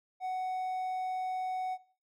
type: tone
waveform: triangle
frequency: 744 Hz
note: F#5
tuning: 9 cents sharp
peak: -30 dBFS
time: 0.2-1.78 s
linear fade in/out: 50 ms
effects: noise-tail reverb RT60 0.4 s tail -17 dB re dry